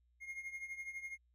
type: tone with tremolo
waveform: triangle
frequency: 2138 Hz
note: C7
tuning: 37 cents sharp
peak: -38 dBFS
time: 0.2-1.18 s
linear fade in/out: 50 ms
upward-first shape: triangle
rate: 12 Hz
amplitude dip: 80%
effects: added 60 Hz sine -70 dBFS peak until 1.34 s